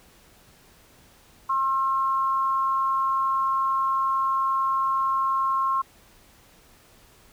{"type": "tone pair together", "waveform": "sine", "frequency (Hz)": [1070, 1338.8], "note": ["C6", "E6"], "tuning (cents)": [38, 26], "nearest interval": "major third", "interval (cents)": 388, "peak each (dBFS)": [-21, -31], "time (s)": [1.49, 5.82], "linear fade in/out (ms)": 10, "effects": ["pink hiss -55 dBFS RMS until 7.32 s"]}